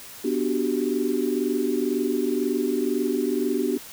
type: chord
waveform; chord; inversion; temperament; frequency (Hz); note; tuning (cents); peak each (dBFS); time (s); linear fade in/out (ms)
sine; G major seventh; first; equal; 246.9 / 293.7 / 370 / 392; B3 / D4 / F#4 / G4; 0 / 0 / 0 / 0; -27; 0.24-3.78; 10
effects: white hiss -42 dBFS RMS until 3.92 s